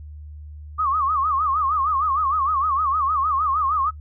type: tone with vibrato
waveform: sine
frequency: 1165 Hz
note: D6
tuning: 14 cents flat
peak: -18 dBFS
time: 0.78-3.91 s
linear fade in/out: 20 ms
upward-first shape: sine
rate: 6.5 Hz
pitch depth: 160 cents each way
effects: noise-tail reverb RT60 0.1 s tail -21 dB re dry + added 75 Hz sine -35 dBFS peak until 4 s